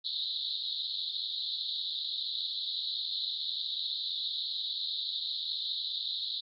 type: band-pass noise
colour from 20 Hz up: pink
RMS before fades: -35 dBFS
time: 0.04-6.41 s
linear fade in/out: 20 ms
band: 3600 to 4200 Hz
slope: 96 dB/octave
effects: MP3 64 kbps